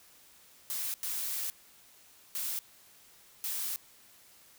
blue noise bursts at uneven times, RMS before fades -35 dBFS, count 4, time 0.7-0.94 / 1.03-1.5 / 2.35-2.59 / 3.44-3.76 s, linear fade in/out 0 ms, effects white hiss -59 dBFS RMS until 4.58 s

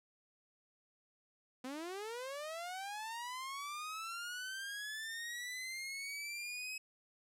sawtooth linear sweep, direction up, 246.9 to 2558 Hz, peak -38 dBFS, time 1.64-6.78 s, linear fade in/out 5 ms, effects low-pass 12000 Hz 12 dB/octave

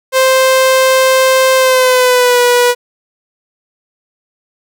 sawtooth tone with pitch glide, 523 to 488 Hz, C5 to B4, -1 to -21 cents, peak -3 dBFS, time 0.12-2.75 s, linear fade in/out 50 ms, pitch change -120 cents, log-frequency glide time 1.56-2.41 s, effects none

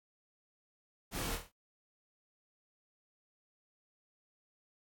pink noise with echo, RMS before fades -39 dBFS, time 1.11-1.39 s, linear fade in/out 50 ms, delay 26 ms, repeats 5, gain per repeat -5 dB, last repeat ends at 1.52 s, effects AAC 64 kbps

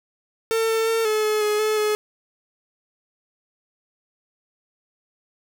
45% pulse tone with pitch steps, 450.5 / 447.7 / 452.3 / 430.3 / 427.7 / 421.1 / 430.8 / 424.2 Hz, A4 / A4 / A4 / A4 / A4 / G#4 / A4 / G#4, +41 / +30 / +48 / -39 / -49 / +24 / -37 / +37 cents, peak -19 dBFS, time 0.51-1.95 s, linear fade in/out 0 ms, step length 180 ms, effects none

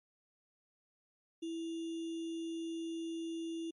sine tone with sample-and-hold, 329.6 Hz, E4, in tune, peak -37 dBFS, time 1.42-3.71 s, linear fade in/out 10 ms, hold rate 3150 Hz, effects low-pass 9000 Hz 12 dB/octave + MP3 48 kbps

